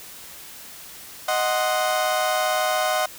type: chord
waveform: 30% pulse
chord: C diminished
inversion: first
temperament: equal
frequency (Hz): 622.3 / 740 / 1046.5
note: Eb5 / Gb5 / C6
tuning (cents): 0 / 0 / 0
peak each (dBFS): -21 / -21 / -26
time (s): 1.28-3.06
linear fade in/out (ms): 5
effects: white hiss -41 dBFS RMS until 3.18 s